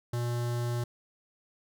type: tone with notch filter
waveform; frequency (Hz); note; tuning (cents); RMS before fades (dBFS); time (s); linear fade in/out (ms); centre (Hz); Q
square; 120; B2; -49; -31; 0.13-0.84; 5; 2400; 1.9
effects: none